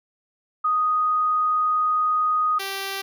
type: tone pair in turn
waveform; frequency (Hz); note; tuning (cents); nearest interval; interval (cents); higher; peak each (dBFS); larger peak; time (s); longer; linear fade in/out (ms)
sine / 5% pulse; 1244.5 / 390.6; D#6 / G4; 0 / -6; octave + minor sixth; 2006; first; -18 / -16; second; 0.64-2.59 / 2.59-3.02; first; 10
effects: none